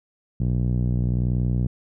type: tone with low-pass filter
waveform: 5% pulse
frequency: 61.1 Hz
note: B1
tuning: 18 cents flat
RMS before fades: -22 dBFS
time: 0.4-1.67 s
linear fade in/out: 5 ms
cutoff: 140 Hz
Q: 1.5
effects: none